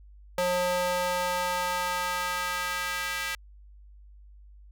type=tone with high-pass filter sweep; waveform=square; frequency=179.4 Hz; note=F3; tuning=47 cents sharp; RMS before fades=-29 dBFS; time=0.38-3.35 s; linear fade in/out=2 ms; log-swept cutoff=500 to 1800 Hz; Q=1.6; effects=added 50 Hz sine -48 dBFS peak until 4.71 s